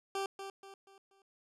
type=tone with echo; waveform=20% pulse; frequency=391 Hz; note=G4; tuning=4 cents flat; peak=-29 dBFS; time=0.15-0.26 s; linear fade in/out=2 ms; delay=240 ms; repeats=4; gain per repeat=-8 dB; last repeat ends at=1.22 s; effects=low-pass 10000 Hz 12 dB/octave